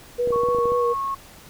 sine tone with vibrato, 481 Hz, B4, 46 cents flat, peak -19 dBFS, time 0.18-0.94 s, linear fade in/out 20 ms, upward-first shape sine, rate 3.9 Hz, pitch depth 24 cents each way
clicks, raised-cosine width 2 ms, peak -19 dBFS, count 9, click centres 0.274 / 0.306 / 0.36 / 0.435 / 0.487 / 0.548 / 0.586 / 0.656 / 0.72 s
sine tone with pitch glide, 1108.7 to 1094.1 Hz, C#6 to C#6, 0 to -23 cents, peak -23 dBFS, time 0.32-1.15 s, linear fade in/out 10 ms, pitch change -23 cents, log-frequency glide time 0.55-1.02 s
effects pink hiss -46 dBFS RMS until 1.49 s

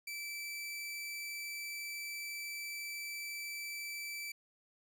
sawtooth tone, 2322 Hz, D7, 20 cents flat, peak -37 dBFS, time 0.07-4.32 s, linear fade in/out 5 ms, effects none

